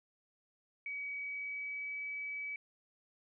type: tone with pitch glide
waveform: sine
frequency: 2269 to 2287 Hz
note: C#7 to D7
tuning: +40 to -47 cents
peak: -38 dBFS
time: 0.86-2.56 s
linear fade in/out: 2 ms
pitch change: +13 cents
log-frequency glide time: 1.14-2 s
effects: none